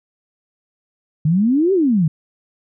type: exponential two-way sweep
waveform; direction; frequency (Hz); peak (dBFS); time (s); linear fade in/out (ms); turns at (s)
sine; up then down; 146.83 to 400.7 to 146.83; -12; 1.25-2.08; 5; 1.73
effects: none